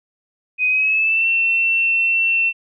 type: tone with pitch glide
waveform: sine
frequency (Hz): 2504 to 2699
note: D#7 to E7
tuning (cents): +10 to +40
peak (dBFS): -14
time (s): 0.58-2.53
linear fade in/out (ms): 50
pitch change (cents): +130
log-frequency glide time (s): 0.68-1.27
effects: none